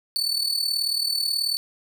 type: tone with amplitude modulation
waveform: 40% pulse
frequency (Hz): 4482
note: C#8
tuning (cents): +18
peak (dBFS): -18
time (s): 0.16-1.57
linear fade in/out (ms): 0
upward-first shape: sine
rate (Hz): 38.4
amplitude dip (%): 70
effects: none